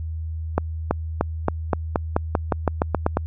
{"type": "accelerating click train", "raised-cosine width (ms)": 1, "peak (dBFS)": -4, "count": 14, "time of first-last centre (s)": [0.58, 3.171], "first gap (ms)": 330, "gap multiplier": 0.91, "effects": ["added 80 Hz sine -26 dBFS peak until 3.26 s"]}